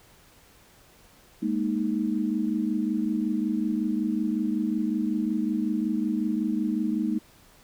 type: chord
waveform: sine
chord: Ab suspended second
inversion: none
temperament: equal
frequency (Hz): 207.7 / 233.1 / 311.1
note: Ab3 / Bb3 / Eb4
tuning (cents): 0 / 0 / 0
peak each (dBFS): -28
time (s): 1.42-7.19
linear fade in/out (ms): 10
effects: pink hiss -56 dBFS RMS until 7.63 s